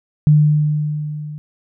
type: tone with level ramp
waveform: sine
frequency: 150.4 Hz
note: D3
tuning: 42 cents sharp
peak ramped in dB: -6 to -27 dBFS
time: 0.27-1.38 s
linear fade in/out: 0 ms
effects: none